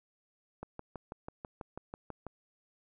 click train, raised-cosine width 1 ms, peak -27 dBFS, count 11, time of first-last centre 0.63-2.267 s, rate 6.11 Hz, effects none

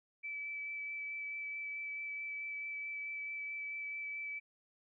sine tone with vibrato, 2308 Hz, D7, 31 cents flat, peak -39 dBFS, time 0.23-4.4 s, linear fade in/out 20 ms, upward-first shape sine, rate 4.6 Hz, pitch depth 10 cents each way, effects none

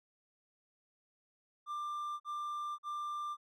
triangle tone bursts, 1188 Hz, D6, 20 cents sharp, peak -35 dBFS, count 3, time 1.66-3.37 s, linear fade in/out 50 ms, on 540 ms, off 45 ms, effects none

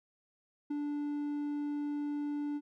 triangle tone with ADSR envelope, 292.1 Hz, D4, 9 cents flat, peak -29 dBFS, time 0.7-2.61 s, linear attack 10 ms, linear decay 13 ms, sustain -2 dB, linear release 47 ms, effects none

